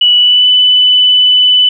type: tone with pitch glide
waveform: sine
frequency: 2948 to 2994 Hz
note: F#7 to F#7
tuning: -7 to +20 cents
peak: -4 dBFS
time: 0.01-1.69 s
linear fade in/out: 5 ms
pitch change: +27 cents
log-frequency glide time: 0.16-0.48 s
effects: none